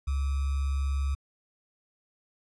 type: tone with sample-and-hold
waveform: sine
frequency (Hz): 69.3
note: C#2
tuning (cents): 0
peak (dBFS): -25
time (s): 0.07-1.15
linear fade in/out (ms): 10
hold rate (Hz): 1225
effects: resampled to 24000 Hz